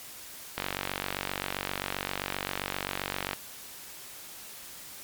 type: click train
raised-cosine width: 0.3 ms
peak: -13 dBFS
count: 132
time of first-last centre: 0.58-3.332 s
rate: 47.6 Hz
effects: white hiss -45 dBFS RMS until 5.03 s + MP3 96 kbps